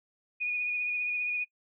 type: tone with vibrato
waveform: sine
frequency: 2460 Hz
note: D#7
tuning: 20 cents flat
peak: -28 dBFS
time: 0.4-1.45 s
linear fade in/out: 20 ms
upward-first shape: triangle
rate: 15 Hz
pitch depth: 22 cents each way
effects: noise-tail reverb RT60 0.1 s tail -25 dB re dry